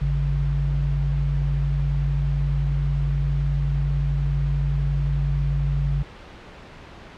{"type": "tone pair together", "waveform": "sine", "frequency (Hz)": [53.3, 141.9], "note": ["G#1", "C#3"], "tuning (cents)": [46, 41], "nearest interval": "octave + perfect fourth", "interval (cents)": 1695, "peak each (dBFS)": -22, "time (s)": [0.01, 6.03], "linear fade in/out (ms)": 10, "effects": ["pink hiss -42 dBFS RMS until 7.17 s", "low-pass 3000 Hz 12 dB/octave"]}